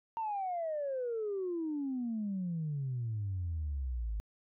sine exponential sweep, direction down, 921 to 51 Hz, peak -32 dBFS, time 0.17-4.2 s, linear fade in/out 0 ms, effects tanh soft clip ceiling -29 dBFS

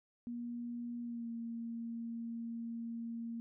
sine tone with pitch glide, 238.5 to 231.4 Hz, A#3 to A#3, +40 to -13 cents, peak -39 dBFS, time 0.27-3.4 s, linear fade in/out 0 ms, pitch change -53 cents, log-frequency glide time 1.02-1.29 s, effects none

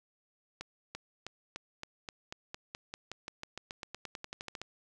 accelerating click train, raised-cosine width 0.2 ms, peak -23 dBFS, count 25, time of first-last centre 0.61-4.616 s, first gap 340 ms, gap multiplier 0.93, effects none

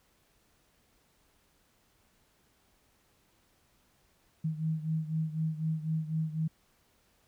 sine beating tone pair, 157.5 / 161.5 Hz, D#3 / E3, +21 / -35 cents, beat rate 4 Hz, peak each -31 / -35 dBFS, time 4.44-6.48 s, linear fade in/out 10 ms, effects pink hiss -69 dBFS RMS until 7.27 s

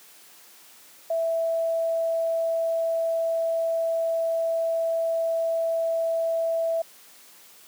sine tone, 659.3 Hz, E5, in tune, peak -22 dBFS, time 1.1-6.82 s, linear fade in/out 5 ms, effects white hiss -51 dBFS RMS until 7.67 s + high-pass 200 Hz 12 dB/octave

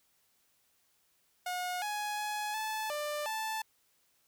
sawtooth tone with pitch steps, 722 / 836 / 841 / 869 / 594 / 878 Hz, F#5 / G#5 / G#5 / A5 / D5 / A5, -43 / +11 / +22 / -22 / +20 / -4 cents, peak -30 dBFS, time 1.46-3.62 s, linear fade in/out 5 ms, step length 360 ms, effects white hiss -72 dBFS RMS until 4.27 s

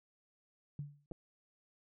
sine tone with exponential decay, 144.7 Hz, D3, 25 cents flat, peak -36 dBFS, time 0.79-1.06 s, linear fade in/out 2 ms, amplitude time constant 58 ms
clicks, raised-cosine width 2 ms, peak -32 dBFS, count 2, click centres 1.113 / 1.119 s
effects none

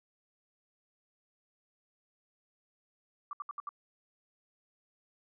sine tone bursts, 1167 Hz, D6, 11 cents flat, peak -36 dBFS, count 5, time 3.31-3.691 s, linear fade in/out 2 ms, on 21 ms, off 69 ms, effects none

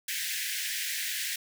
pink high-pass noise, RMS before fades -33 dBFS, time 0.08-1.36 s, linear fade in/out 5 ms, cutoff 1600 Hz, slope 96 dB/octave, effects none

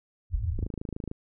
white low-pass noise, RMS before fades -29 dBFS, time 0.3-0.68 s, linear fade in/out 50 ms, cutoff 110 Hz, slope 96 dB/octave
click train, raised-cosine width 3 ms, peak -22 dBFS, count 15, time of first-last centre 0.59-1.114 s, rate 26.7 Hz
effects none

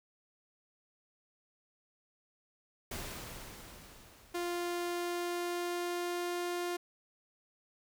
pink noise with exponential decay, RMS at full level -40 dBFS, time 2.91-5.72 s, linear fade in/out 5 ms, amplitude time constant 610 ms
sawtooth tone with pitch glide, 349.2 to 351.6 Hz, F4 to F4, 0 to +12 cents, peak -30 dBFS, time 4.34-6.77 s, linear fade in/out 10 ms, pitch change +12 cents, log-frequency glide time 4.9-6.46 s
effects none

